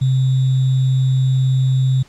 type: tone with sample-and-hold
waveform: sine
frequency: 130.81 Hz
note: C3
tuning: in tune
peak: -12 dBFS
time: 0.01-2.03 s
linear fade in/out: 10 ms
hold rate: 3675 Hz
effects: pink hiss -48 dBFS RMS until 2.08 s + low-pass 7000 Hz 12 dB/octave